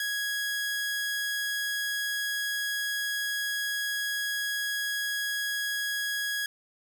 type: tone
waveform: sawtooth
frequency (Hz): 1661.2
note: G#6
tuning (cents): 0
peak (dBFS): -25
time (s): 0-6.46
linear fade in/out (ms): 2
effects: none